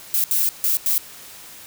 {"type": "noise bursts at uneven times", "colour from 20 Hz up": "violet", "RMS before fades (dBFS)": -19, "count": 4, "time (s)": [[0.14, 0.24], [0.31, 0.49], [0.64, 0.77], [0.86, 0.98]], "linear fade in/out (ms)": 0, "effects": ["white hiss -41 dBFS RMS until 1.66 s"]}